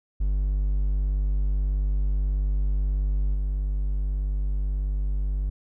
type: tone with level steps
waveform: triangle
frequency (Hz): 49.19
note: G1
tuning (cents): +7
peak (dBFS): -19 / -21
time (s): 0.2-5.5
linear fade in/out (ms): 10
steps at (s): 3.34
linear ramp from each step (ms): 10
effects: none